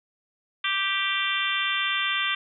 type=harmonic tone; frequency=392 Hz; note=G4; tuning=in tune; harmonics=3 / 4 / 5 / 6 / 7 / 8 / 9; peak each=-31 / -31 / -31 / -31 / -31 / -31 / -31 dBFS; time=0.64-2.35 s; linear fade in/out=5 ms; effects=none